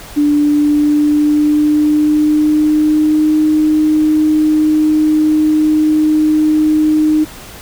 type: tone with pitch glide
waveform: sine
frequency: 293.7 to 307.8 Hz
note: D4 to D#4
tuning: 0 to -19 cents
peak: -8 dBFS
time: 0.16-7.25 s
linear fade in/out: 20 ms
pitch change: +81 cents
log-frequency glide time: 0.3-3.36 s
effects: pink hiss -33 dBFS RMS until 7.61 s